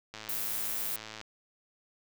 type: click train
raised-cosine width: 0.2 ms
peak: -25 dBFS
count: 118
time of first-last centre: 0.14-1.213 s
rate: 109 Hz
type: noise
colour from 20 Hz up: violet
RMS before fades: -34 dBFS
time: 0.29-0.96 s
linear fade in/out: 2 ms
effects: none